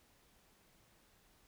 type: silence
effects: pink hiss -69 dBFS RMS until 1.47 s